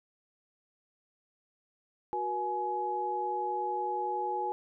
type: tone cluster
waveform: sine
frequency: 367.8 / 478.6 / 842 Hz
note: F#4 / A#4 / G#5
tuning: -10 / +46 / +24 cents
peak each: -37 / -39 / -31 dBFS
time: 2.13-4.52 s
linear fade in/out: 0 ms
effects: none